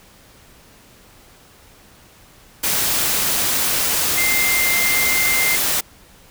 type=tone in noise; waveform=sine; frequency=2093 Hz; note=C7; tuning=in tune; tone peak=-18 dBFS; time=4.17-5.56 s; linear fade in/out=10 ms; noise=white; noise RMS=-19 dBFS; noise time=2.63-5.81 s; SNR=-2 dB; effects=pink hiss -48 dBFS RMS until 6.3 s